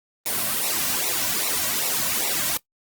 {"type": "noise with flanger", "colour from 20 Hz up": "white", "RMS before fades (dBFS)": -24, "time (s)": [0.26, 2.57], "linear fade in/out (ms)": 0, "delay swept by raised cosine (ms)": [0.61, 2.41], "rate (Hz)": 2.5, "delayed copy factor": -0.9, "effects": ["noise-tail reverb RT60 0.1 s tail -20 dB re dry", "Opus 24 kbps"]}